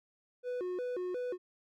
triangle tone with vibrato, 423.8 Hz, G#4, 35 cents sharp, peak -32 dBFS, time 0.43-1.38 s, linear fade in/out 50 ms, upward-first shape square, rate 2.8 Hz, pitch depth 270 cents each way, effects none

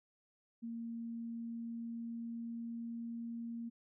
sine tone with pitch glide, 231.1 to 232.6 Hz, A#3 to A#3, -15 to -4 cents, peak -40 dBFS, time 0.62-3.7 s, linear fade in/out 20 ms, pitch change +11 cents, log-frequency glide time 0.76-3.22 s, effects none

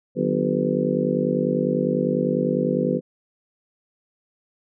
harmonic tone with a mistuned harmonic, 50 Hz, G1, 35 cents sharp, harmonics 3 / 4 / 5 / 6 / 7 / 8 / 9 / 10, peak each -29 / -26 / -25 / -31 / -30 / -27 / -30 / -25 dBFS, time 0.15-3.01 s, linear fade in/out 50 ms, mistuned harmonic 4, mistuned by -130 cents, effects none

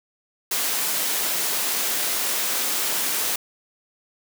white high-pass noise, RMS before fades -24 dBFS, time 0.51-3.36 s, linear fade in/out 5 ms, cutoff 250 Hz, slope 12 dB/octave, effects none

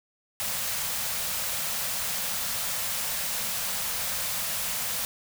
white band-stop noise, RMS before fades -30 dBFS, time 0.4-5.05 s, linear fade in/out 0 ms, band 240 to 470 Hz, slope 96 dB/octave, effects none

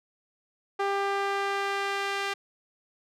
sawtooth tone with band-pass filter sweep, 397.1 Hz, G4, 22 cents sharp, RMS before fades -29 dBFS, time 0.79-2.34 s, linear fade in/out 10 ms, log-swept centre 950 to 2300 Hz, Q 0.81, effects none

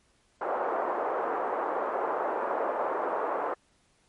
pink band-pass noise, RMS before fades -30 dBFS, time 0.41-3.54 s, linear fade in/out 5 ms, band 420 to 1200 Hz, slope 24 dB/octave, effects pink hiss -67 dBFS RMS until 4.08 s + MP3 48 kbps

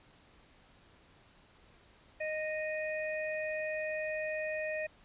harmonic tone, 620 Hz, D#5, 6 cents flat, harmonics 1 / 3 / 4, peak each -35 / -40 / -41 dBFS, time 2.2-4.87 s, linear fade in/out 10 ms, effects pink hiss -62 dBFS RMS until 5.04 s + resampled to 8000 Hz

